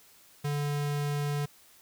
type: tone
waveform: square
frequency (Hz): 145.3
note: D3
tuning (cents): -18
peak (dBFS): -29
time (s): 0.44-1.46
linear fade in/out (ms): 10
effects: white hiss -58 dBFS RMS until 1.81 s